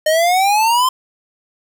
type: exponential sweep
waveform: square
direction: up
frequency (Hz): 610 to 1046.5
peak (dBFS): -12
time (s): 0.06-0.89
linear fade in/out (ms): 5
effects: 7-bit